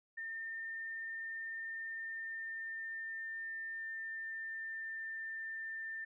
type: tone with pitch glide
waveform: sine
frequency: 1809 to 1792.4 Hz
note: A6 to A6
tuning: +48 to +32 cents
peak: -40 dBFS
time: 0.17-6.05 s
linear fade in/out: 10 ms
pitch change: -16 cents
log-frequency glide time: 1.82-5.07 s
effects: none